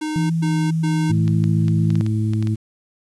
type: tone bursts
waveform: square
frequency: 308.3 Hz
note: D#4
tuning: 16 cents flat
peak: -23 dBFS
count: 3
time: 0.01-1.12 s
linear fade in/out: 10 ms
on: 290 ms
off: 120 ms
type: tone with pitch glide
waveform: sine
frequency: 164.8 to 161.78 Hz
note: E3 to E3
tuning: 0 to -32 cents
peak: -17 dBFS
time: 0.16-2.01 s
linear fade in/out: 0 ms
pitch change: -32 cents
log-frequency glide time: 0.32-0.6 s
type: harmonic tone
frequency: 108.5 Hz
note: A2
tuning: 24 cents flat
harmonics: 1 / 2 / 3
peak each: -18 / -24 / -28 dBFS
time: 1.09-2.56 s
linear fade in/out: 20 ms
type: clicks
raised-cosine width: 0.2 ms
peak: -18 dBFS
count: 9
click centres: 1.279 / 1.44 / 1.682 / 1.904 / 1.955 / 2.064 / 2.335 / 2.426 / 2.472 s
effects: resampled to 24000 Hz + 8-bit